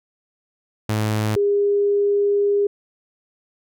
sawtooth / sine tone pair in turn, 107.5 / 405.9 Hz, A2 / G#4, -40 / -40 cents, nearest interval octave + major seventh, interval 2300 cents, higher second, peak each -15 dBFS, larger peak neither, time 0.89-1.36 / 1.36-2.67 s, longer second, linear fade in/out 5 ms, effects none

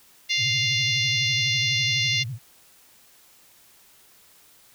harmonic tone, 698.5 Hz, F5, in tune, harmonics 3 / 4 / 5 / 6 / 7 / 8 / 9, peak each -26 / -27 / -27 / -29 / -33 / -33 / -37 dBFS, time 0.29-2.24 s, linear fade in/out 20 ms
sine tone with vibrato, 122.7 Hz, B2, 11 cents flat, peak -29 dBFS, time 0.37-2.39 s, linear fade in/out 50 ms, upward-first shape sine, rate 12 Hz, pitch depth 220 cents each way
effects white hiss -55 dBFS RMS until 4.74 s

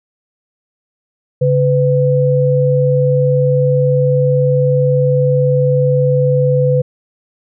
sine tone pair together, 140 / 501.9 Hz, C#3 / B4, +18 / +28 cents, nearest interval octave + minor seventh, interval 2210 cents, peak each -12 dBFS, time 1.41-6.82 s, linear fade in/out 10 ms, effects none

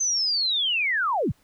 sine linear sweep, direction down, 6272 to 60.8 Hz, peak -21 dBFS, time 0-1.32 s, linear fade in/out 10 ms, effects pink hiss -63 dBFS RMS until 1.43 s

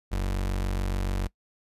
35% pulse tone, 47 Hz, F#1, 28 cents sharp, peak -24 dBFS, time 0.11-1.28 s, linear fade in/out 20 ms, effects noise-tail reverb RT60 0.1 s tail -22 dB re dry + resampled to 32000 Hz

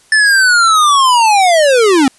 square linear sweep, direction down, 1765 to 253.4 Hz, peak -7 dBFS, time 0.12-2.08 s, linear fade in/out 2 ms, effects white hiss -48 dBFS RMS until 2.18 s + resampled to 24000 Hz

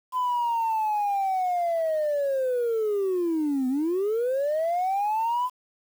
sine linear two-way sweep, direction down then up, 1019 to 250.2 to 1019 Hz, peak -21 dBFS, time 0.12-5.5 s, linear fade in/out 50 ms, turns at 3.68 s, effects tanh soft clip ceiling -19 dBFS + 8-bit

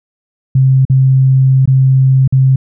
sine tone with dropouts, 132.4 Hz, C3, 21 cents sharp, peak -5 dBFS, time 0.55-2.56 s, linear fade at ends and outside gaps 5 ms, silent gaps 0.852-0.898 / 1.657-1.675 / 2.277-2.324 s, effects none

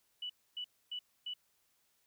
sine tone bursts, 2960 Hz, F#7, in tune, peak -38 dBFS, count 4, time 0.22-1.338 s, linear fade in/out 5 ms, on 77 ms, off 270 ms, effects white hiss -75 dBFS RMS until 2.06 s

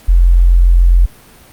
sine tone, 43.65 Hz, F1, in tune, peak -4 dBFS, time 0.08-1.06 s, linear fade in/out 10 ms, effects pink hiss -41 dBFS RMS until 1.52 s + Opus 48 kbps

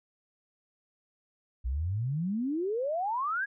sine exponential sweep, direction up, 57.7 to 1687 Hz, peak -28 dBFS, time 1.64-3.46 s, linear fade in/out 20 ms, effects none

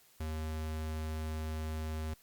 square tone, 78.4 Hz, D#2, 14 cents sharp, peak -36 dBFS, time 0.2-2.14 s, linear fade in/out 5 ms, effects white hiss -64 dBFS RMS until 2.22 s + Opus 48 kbps

